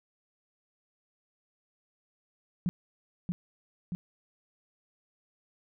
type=tone with echo; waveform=sine; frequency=177.2 Hz; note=F3; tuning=25 cents sharp; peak=-25 dBFS; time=2.66-2.69 s; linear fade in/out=0 ms; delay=630 ms; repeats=2; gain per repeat=-3 dB; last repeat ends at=3.95 s; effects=none